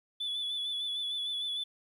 sine tone with vibrato, 3454 Hz, A7, 33 cents flat, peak -30 dBFS, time 0.2-1.64 s, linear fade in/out 10 ms, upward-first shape sine, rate 6.6 Hz, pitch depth 37 cents each way, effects tanh soft clip ceiling -30 dBFS + 11-bit

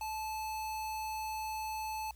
square tone, 870 Hz, A5, 20 cents flat, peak -37 dBFS, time 0.01-2.11 s, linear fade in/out 2 ms, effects added 60 Hz sine -53 dBFS peak until 2.15 s + white hiss -66 dBFS RMS until 2.15 s

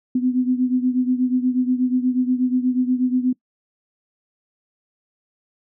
sine beating tone pair, 250.6 / 258.9 Hz, B3 / C4, +25 / -18 cents, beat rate 8.3 Hz, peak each -18 / -22 dBFS, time 0.15-3.33 s, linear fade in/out 5 ms, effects noise-tail reverb RT60 0.1 s tail -22 dB re dry

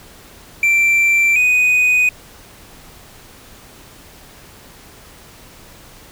triangle tone pair in turn, 2349 / 2489 Hz, D7 / D#7, 0 / 0 cents, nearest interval minor second, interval 100 cents, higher second, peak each -9 dBFS, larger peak neither, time 0.63-1.36 / 1.36-2.09 s, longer neither, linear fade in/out 2 ms, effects pink hiss -42 dBFS RMS until 6.11 s

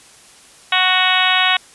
harmonic tone with a mistuned harmonic, 370 Hz, F#4, in tune, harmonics 2 / 3 / 4 / 5 / 6 / 7 / 8 / 9 / 10, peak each -21 / -21 / -21 / -21 / -21 / -21 / -21 / -21 / -21 dBFS, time 0.72-1.57 s, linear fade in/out 5 ms, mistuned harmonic 10, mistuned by +28 cents, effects white hiss -45 dBFS RMS until 1.74 s + resampled to 24000 Hz

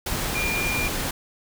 sine tone in noise, 2400 Hz, D7, 37 cents sharp, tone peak -25 dBFS, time 0.35-0.88 s, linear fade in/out 5 ms, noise pink, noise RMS -27 dBFS, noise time 0.06-1.11 s, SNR -1 dB, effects none

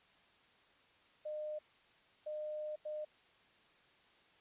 sine tone bursts at uneven times, 608 Hz, D#5, 40 cents flat, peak -39 dBFS, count 3, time 1.25-1.59 / 2.26-2.76 / 2.85-3.05 s, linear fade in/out 10 ms, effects white hiss -67 dBFS RMS until 4.4 s + resampled to 8000 Hz

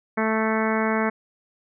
harmonic tone, 220 Hz, A3, in tune, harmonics 1 / 2 / 3 / 4 / 5 / 6 / 7 / 8 / 9 / 10, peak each -24 / -27 / -29 / -30 / -31 / -32 / -32 / -33 / -34 / -34 dBFS, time 0.17-1.1 s, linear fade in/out 10 ms, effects none

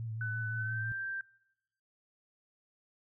sine tone with vibrato, 112.4 Hz, A2, 37 cents sharp, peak -36 dBFS, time 0-0.92 s, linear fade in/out 0 ms, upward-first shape triangle, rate 5.8 Hz, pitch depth 50 cents each way
sine tone with pitch glide, 1500 to 1574.6 Hz, F#6 to G6, +23 to +7 cents, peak -35 dBFS, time 0.21-1.21 s, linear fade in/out 2 ms, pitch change +84 cents, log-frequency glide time 0.54-0.87 s
effects noise-tail reverb RT60 0.9 s tail -22 dB re dry

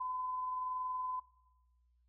sine tone with amplitude modulation, 1014 Hz, B5, 45 cents sharp, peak -35 dBFS, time 0-1.2 s, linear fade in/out 10 ms, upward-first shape sine, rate 21.2 Hz, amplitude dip 25%, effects noise-tail reverb RT60 0.9 s tail -17 dB re dry + added 60 Hz sine -69 dBFS peak until 2.08 s

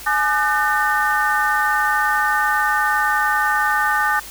harmonic tone with a mistuned harmonic, 301.7 Hz, D4, 47 cents sharp, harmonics 3 / 4 / 5 / 6, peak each -21 / -21 / -21 / -21 dBFS, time 0.06-4.2 s, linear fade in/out 10 ms, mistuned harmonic 3, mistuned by -120 cents, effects added 50 Hz sine -44 dBFS peak until 4.3 s + white hiss -36 dBFS RMS until 4.3 s

